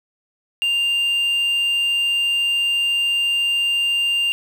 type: tone with quantisation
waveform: triangle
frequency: 2794 Hz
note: F7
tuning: in tune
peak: -15 dBFS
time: 0.62-4.32 s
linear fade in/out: 0 ms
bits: 7
effects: none